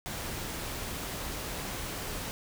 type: noise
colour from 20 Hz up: pink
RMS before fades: -37 dBFS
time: 0.06-2.31 s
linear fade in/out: 0 ms
effects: none